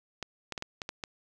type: clicks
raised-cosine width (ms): 0.2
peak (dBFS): -18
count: 7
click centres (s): 0.227 / 0.523 / 0.578 / 0.624 / 0.818 / 0.891 / 1.038
effects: none